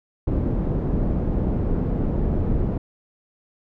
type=low-pass noise; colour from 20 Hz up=pink; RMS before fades=-22 dBFS; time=0.27-2.78 s; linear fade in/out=5 ms; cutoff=360 Hz; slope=12 dB/octave; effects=none